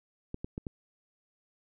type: clicks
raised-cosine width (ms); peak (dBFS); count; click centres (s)
3; -23; 4; 0.344 / 0.445 / 0.579 / 0.668
effects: none